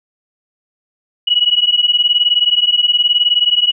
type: beating tone pair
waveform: sine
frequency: 2912 / 2931 Hz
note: F#7 / F#7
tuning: -28 / -17 cents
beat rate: 19 Hz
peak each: -13 dBFS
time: 1.27-3.72 s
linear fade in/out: 10 ms
effects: none